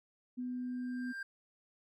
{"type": "tone", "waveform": "sine", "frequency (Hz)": 249.4, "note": "B3", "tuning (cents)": 17, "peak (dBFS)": -36, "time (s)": [0.37, 1.13], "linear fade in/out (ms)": 20}
{"type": "tone with exponential growth", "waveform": "triangle", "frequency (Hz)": 1588, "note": "G6", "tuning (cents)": 22, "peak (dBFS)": -36, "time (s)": [0.4, 1.23], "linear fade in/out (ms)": 5, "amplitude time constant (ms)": 180}
{"effects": []}